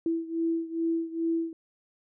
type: beating tone pair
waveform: sine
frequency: 329.5 / 331.9 Hz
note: E4 / E4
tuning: -1 / +12 cents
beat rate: 2.4 Hz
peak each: -28 / -31 dBFS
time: 0.06-1.53 s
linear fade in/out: 2 ms
effects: none